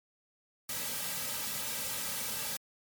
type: noise with comb filter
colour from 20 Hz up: white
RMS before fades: -36 dBFS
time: 0.69-2.57 s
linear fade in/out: 5 ms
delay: 2.8 ms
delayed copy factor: -0.9
effects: MP3 96 kbps